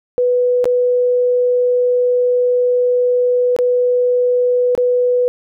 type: tone with dropouts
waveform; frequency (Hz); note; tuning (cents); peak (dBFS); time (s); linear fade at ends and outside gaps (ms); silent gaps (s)
sine; 493.9; B4; 0; -11; 0.18-5.28; 0; 0.643-0.655 / 3.564-3.588 / 4.751-4.777
effects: none